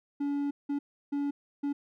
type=tone bursts at uneven times; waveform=triangle; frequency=284.9 Hz; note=C#4; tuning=48 cents sharp; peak=-26 dBFS; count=4; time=0.2-0.51 / 0.69-0.79 / 1.12-1.31 / 1.63-1.73 s; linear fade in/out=10 ms; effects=none